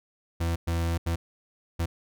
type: tone bursts at uneven times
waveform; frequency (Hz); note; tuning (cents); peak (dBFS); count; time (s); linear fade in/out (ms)
40% pulse; 83.9; E2; +31; -24; 4; 0.4-0.56 / 0.67-0.98 / 1.06-1.16 / 1.79-1.86; 10
effects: none